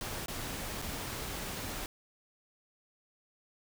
pink noise with dropouts, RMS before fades -39 dBFS, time 0.01-1.86 s, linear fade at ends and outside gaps 1 ms, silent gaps 0.26-0.282 / 0.817-0.822 s, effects none

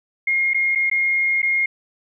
sine tone with dropouts, 2139 Hz, C7, 38 cents sharp, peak -16 dBFS, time 0.27-1.66 s, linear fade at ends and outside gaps 5 ms, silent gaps 0.535-0.544 / 0.751-0.756 / 0.899-0.913 / 1.419-1.428 s, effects none

